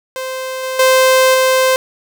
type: tone with level steps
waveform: sawtooth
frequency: 520 Hz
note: C5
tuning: 11 cents flat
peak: -17 / -15 / -4 / -6 dBFS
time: 0.16-1.76 s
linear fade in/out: 0 ms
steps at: 0.63 / 0.79 / 1.34 s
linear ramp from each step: 5 ms
effects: none